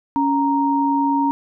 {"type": "tone pair together", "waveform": "sine", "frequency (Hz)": [279.2, 932.3], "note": ["C#4", "A#5"], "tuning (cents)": [13, 0], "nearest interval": "octave + major sixth", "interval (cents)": 2087, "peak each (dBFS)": -18, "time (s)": [0.16, 1.31], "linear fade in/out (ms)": 0, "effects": []}